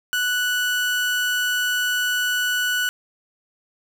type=tone; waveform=30% pulse; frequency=1480 Hz; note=F#6; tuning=in tune; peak=-17 dBFS; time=0.13-2.89 s; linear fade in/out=0 ms; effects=none